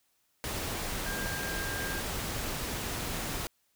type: tone in noise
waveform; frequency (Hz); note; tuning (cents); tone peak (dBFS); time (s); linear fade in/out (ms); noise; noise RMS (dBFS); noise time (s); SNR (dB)
sine; 1602; G6; +37; -37; 1.06-2; 0; pink; -35; 0.44-3.47; -5
effects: white hiss -73 dBFS RMS until 3.75 s